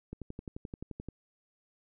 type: click train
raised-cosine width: 3 ms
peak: -27 dBFS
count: 12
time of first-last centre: 0.13-1.087 s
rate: 11.5 Hz
effects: none